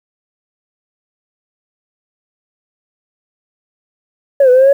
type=linear two-way sweep; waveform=sine; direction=down then up; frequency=573 to 493.9 to 566 Hz; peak=-3 dBFS; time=4.4-4.73 s; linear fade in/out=5 ms; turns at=4.5 s; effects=tanh soft clip ceiling -2 dBFS + 7-bit